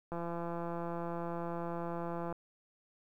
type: click train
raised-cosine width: 1 ms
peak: -26 dBFS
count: 376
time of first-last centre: 0.12-2.326 s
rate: 170 Hz
effects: 11-bit